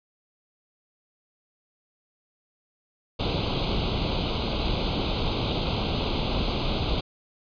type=noise with comb filter; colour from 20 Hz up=pink; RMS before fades=-26 dBFS; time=3.19-7.01 s; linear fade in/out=10 ms; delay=0.28 ms; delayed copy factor=+1; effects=resampled to 11025 Hz